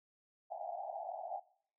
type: band-pass noise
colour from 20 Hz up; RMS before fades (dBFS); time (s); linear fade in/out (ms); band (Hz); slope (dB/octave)
pink; -43; 0.5-1.4; 20; 640 to 810; 96
effects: noise-tail reverb RT60 0.6 s tail -21 dB re dry